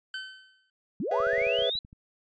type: tone with exponential decay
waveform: 25% pulse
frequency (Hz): 1531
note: G6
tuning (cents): -41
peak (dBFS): -28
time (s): 0.14-0.7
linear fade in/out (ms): 2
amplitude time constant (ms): 120
type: linear sweep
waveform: sine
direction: up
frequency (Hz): 150.7 to 4031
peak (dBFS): -28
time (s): 1-1.79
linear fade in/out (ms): 2
type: chord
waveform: triangle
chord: C# minor seventh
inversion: second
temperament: equal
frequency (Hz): 415.3 / 493.9 / 554.4 / 659.3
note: G#4 / B4 / C#5 / E5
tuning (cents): 0 / 0 / 0 / 0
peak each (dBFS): -32 / -27 / -29 / -28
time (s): 1.11-1.7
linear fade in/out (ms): 5
type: clicks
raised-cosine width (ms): 5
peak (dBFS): -37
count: 11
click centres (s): 1.203 / 1.269 / 1.333 / 1.381 / 1.417 / 1.468 / 1.589 / 1.622 / 1.754 / 1.849 / 1.929
effects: resampled to 16000 Hz